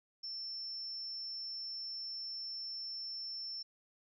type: tone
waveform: sine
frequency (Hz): 5370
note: E8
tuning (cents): +31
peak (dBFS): -40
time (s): 0.23-3.63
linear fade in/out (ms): 10
effects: none